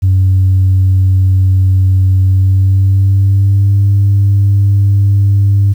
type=tone with pitch glide; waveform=sine; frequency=94.3 to 99.73 Hz; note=F#2 to G2; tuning=+33 to +30 cents; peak=-4 dBFS; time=0.02-5.74 s; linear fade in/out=20 ms; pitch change=+97 cents; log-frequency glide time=2.2-3.76 s; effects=tanh soft clip ceiling -3 dBFS + 7-bit